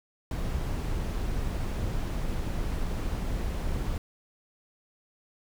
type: noise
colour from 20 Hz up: brown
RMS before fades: -30 dBFS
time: 0.31-3.98 s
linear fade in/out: 2 ms
effects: none